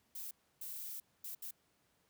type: noise bursts at uneven times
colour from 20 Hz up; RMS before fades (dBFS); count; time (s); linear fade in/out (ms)
violet; -45; 4; 0.15-0.31 / 0.61-1 / 1.24-1.35 / 1.42-1.51; 5
effects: pink hiss -75 dBFS RMS until 2.09 s + high-pass 80 Hz 12 dB/octave